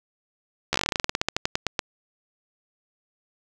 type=slowing click train; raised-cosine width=0.2 ms; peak=-5 dBFS; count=22; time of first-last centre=0.73-1.792 s; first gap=13 ms; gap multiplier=1.12; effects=none